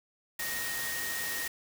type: tone in noise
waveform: sine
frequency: 1864.7 Hz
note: A#6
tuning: in tune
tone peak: -36 dBFS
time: 0.39-1.48 s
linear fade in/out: 5 ms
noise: white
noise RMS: -36 dBFS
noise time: 0.39-1.48 s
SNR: -3 dB
effects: none